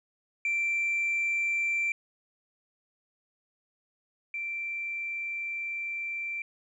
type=tone pair in turn; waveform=sine; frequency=2349 / 2349 Hz; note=D7 / D7; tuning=0 / 0 cents; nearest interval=unison; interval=0 cents; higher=neither; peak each=-24 / -31 dBFS; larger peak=first; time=0.45-1.92 / 4.34-6.42 s; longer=second; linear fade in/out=2 ms; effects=tanh soft clip ceiling -23 dBFS